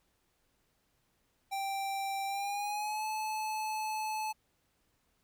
square tone with pitch glide, 784 to 864.9 Hz, G5 to A5, 0 to -30 cents, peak -34 dBFS, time 1.51-4.33 s, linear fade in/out 20 ms, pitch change +170 cents, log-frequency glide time 2.26-3.05 s, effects pink hiss -75 dBFS RMS until 5.23 s

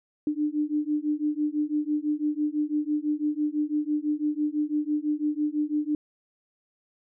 sine beating tone pair, 296.6 / 302.6 Hz, D4 / D#4, +17 / -48 cents, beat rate 6 Hz, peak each -27 dBFS, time 0.27-5.95 s, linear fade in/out 2 ms, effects none

